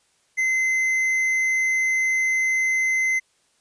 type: tone with tanh clipping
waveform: sine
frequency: 2059 Hz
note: C7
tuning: 28 cents flat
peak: -20 dBFS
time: 0.37-3.2 s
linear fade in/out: 20 ms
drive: 7 dB
effects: white hiss -64 dBFS RMS until 3.6 s + resampled to 22050 Hz